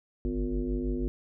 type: tone with frequency modulation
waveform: sine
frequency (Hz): 149.9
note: D3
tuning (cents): +36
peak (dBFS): -27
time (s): 0.25-1.08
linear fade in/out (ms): 0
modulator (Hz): 102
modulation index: 2.3
effects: none

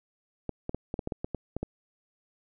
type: clicks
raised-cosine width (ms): 2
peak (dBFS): -18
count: 11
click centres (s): 0.493 / 0.694 / 0.746 / 0.941 / 0.992 / 1.074 / 1.122 / 1.245 / 1.347 / 1.566 / 1.63
effects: none

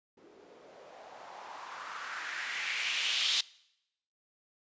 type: noise with low-pass filter sweep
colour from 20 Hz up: violet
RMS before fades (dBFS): -37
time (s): 0.17-3.41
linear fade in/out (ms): 5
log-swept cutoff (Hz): 340 to 3700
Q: 2.8
effects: noise-tail reverb RT60 0.8 s tail -22 dB re dry + resampled to 16000 Hz

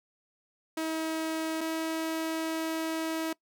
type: tone pair in turn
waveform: sawtooth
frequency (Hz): 320 / 322.2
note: D#4 / E4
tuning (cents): +49 / -39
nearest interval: unison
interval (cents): 12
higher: second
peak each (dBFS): -26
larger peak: neither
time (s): 0.77-1.61 / 1.61-3.33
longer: second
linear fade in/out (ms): 5
effects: noise-tail reverb RT60 0.1 s tail -22 dB re dry

